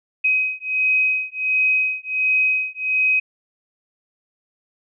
sine beating tone pair, 2525 / 2526.4 Hz, D#7 / D#7, +25 / +26 cents, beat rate 1.4 Hz, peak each -20 dBFS, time 0.24-3.2 s, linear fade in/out 10 ms, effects none

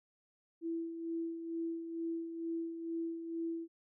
sine tone with tremolo, 331.5 Hz, E4, 10 cents sharp, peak -34 dBFS, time 0.61-3.68 s, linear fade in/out 50 ms, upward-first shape sine, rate 2.2 Hz, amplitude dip 55%, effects none

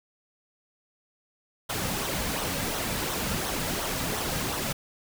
pink noise with flanger, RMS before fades -30 dBFS, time 1.69-4.73 s, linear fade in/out 10 ms, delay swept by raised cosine 0.41 to 2.81 ms, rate 2.8 Hz, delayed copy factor -0.5, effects none

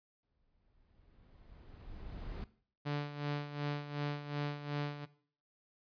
brown noise with exponential growth, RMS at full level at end -40 dBFS, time 0.23-2.44 s, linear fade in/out 1 ms, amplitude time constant 480 ms
sawtooth tone with tremolo, 145.7 Hz, D3, 13 cents flat, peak -29 dBFS, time 2.85-5.06 s, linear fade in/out 20 ms, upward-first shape sine, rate 2.7 Hz, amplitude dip 70%
effects noise-tail reverb RT60 0.5 s tail -17 dB re dry + resampled to 11025 Hz

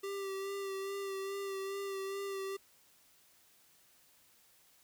square tone with vibrato, 392 Hz, G4, in tune, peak -38 dBFS, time 0.03-2.57 s, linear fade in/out 10 ms, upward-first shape sine, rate 2.4 Hz, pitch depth 24 cents each way, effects white hiss -66 dBFS RMS until 4.83 s

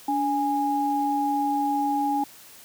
sine tone pair together, 287.8 / 826 Hz, D4 / G#5, -35 / -10 cents, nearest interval octave + tritone, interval 1825 cents, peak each -26 / -23 dBFS, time 0.08-2.24 s, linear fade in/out 5 ms, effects white hiss -48 dBFS RMS until 2.64 s + high-pass 80 Hz 12 dB/octave

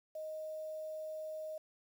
sine tone with quantisation, 624 Hz, D#5, 5 cents sharp, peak -40 dBFS, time 0.15-1.58 s, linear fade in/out 5 ms, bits 10, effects none

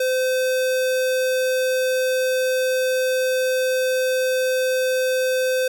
square tone, 514 Hz, C5, 31 cents flat, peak -19 dBFS, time 0-5.68 s, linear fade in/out 5 ms, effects none

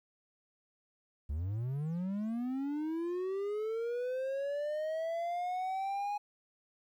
triangle linear sweep, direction up, 67.2 to 830.6 Hz, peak -31 dBFS, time 1.29-6.18 s, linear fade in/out 10 ms, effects 12-bit

